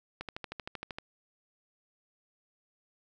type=click train; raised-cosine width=0.3 ms; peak=-22 dBFS; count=11; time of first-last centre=0.21-0.985 s; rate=12.9 Hz; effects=none